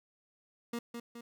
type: tone with echo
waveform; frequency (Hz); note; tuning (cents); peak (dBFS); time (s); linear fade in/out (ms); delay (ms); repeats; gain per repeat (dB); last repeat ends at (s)
30% pulse; 235.7; A#3; +19; -32; 0.73-0.79; 5; 210; 2; -5; 1.21
effects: none